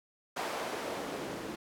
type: noise with band-pass filter sweep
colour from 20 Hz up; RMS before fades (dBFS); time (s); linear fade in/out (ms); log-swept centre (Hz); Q
white; -38; 0.36-1.56; 10; 690 to 270; 1.1
effects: none